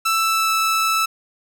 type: tone with pitch glide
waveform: sawtooth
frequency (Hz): 1325 to 1314.3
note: E6 to E6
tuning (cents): +9 to -6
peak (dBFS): -13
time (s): 0.05-1.06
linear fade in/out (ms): 10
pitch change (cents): -15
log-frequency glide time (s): 0.16-0.54
effects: none